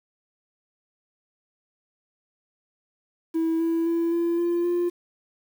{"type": "tone with pitch steps", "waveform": "triangle", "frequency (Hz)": [326, 330.6, 335.2, 339.8, 344.6, 349.4], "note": ["E4", "E4", "E4", "F4", "F4", "F4"], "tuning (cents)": [-19, 5, 29, -47, -23, 1], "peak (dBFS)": -18, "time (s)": [3.34, 4.9], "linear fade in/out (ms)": 20, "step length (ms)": 260, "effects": ["tanh soft clip ceiling -16 dBFS", "8-bit"]}